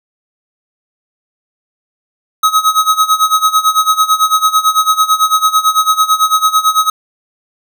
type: tone with tremolo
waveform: square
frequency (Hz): 1272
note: D#6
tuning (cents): +38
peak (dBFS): -6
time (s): 2.43-6.9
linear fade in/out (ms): 5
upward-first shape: sine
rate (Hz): 9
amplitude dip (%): 85
effects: none